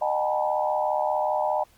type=tone cluster; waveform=sine; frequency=612 / 755 / 832 / 897 / 972 Hz; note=D#5 / F#5 / G#5 / A5 / B5; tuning=-29 / +35 / +3 / +33 / -28 cents; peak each=-26 / -28 / -29 / -31 / -31 dBFS; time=0.01-1.64 s; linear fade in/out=10 ms; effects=pink hiss -59 dBFS RMS until 1.77 s + Opus 48 kbps